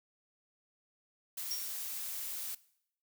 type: noise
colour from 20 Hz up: blue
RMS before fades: -40 dBFS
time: 1.37-2.55 s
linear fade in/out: 5 ms
type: tone with exponential decay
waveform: square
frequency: 5588 Hz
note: F8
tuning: in tune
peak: -33 dBFS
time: 1.51-1.77 s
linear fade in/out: 2 ms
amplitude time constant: 56 ms
effects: noise-tail reverb RT60 0.7 s tail -20 dB re dry